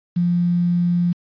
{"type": "tone with quantisation", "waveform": "sine", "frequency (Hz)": 174.61, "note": "F3", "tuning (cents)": 0, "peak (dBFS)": -15, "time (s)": [0.16, 1.13], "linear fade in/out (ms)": 10, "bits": 7, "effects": ["resampled to 11025 Hz"]}